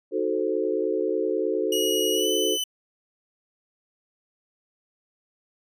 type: chord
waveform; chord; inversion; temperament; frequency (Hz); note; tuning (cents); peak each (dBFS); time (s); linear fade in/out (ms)
sine; D# diminished seventh; none; equal; 311.1 / 370 / 440 / 523.3; D#4 / F#4 / A4 / C5; 0 / 0 / 0 / 0; -30 / -27 / -26 / -30; 0.11-2.58; 50
type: tone with pitch glide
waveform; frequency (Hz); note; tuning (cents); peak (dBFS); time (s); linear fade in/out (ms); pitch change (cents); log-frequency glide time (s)
sawtooth; 2900 to 3013; F#7 to F#7; -35 to +31; -22; 1.72-2.64; 5; +66; 2.13-2.29
effects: resampled to 32000 Hz